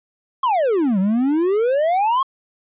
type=exponential two-way sweep; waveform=triangle; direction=down then up; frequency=1104 to 183.3 to 1104 Hz; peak=-13 dBFS; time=0.43-2.23 s; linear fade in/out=5 ms; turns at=0.99 s; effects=resampled to 8000 Hz